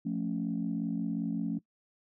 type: chord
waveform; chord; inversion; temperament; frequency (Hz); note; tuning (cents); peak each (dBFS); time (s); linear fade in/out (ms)
sine; F augmented; none; equal; 174.61 / 220 / 277.2; F3 / A3 / C#4; 0 / 0 / 0; -34 / -33 / -34; 0.05-1.59; 10
effects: noise-tail reverb RT60 0.1 s tail -21 dB re dry + tanh soft clip ceiling -22 dBFS